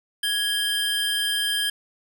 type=tone pair together; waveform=square; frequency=1664 / 3162 Hz; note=G#6 / G7; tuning=+3 / +14 cents; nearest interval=major seventh; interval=1111 cents; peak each=-28 / -24 dBFS; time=0.23-1.7 s; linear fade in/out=5 ms; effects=none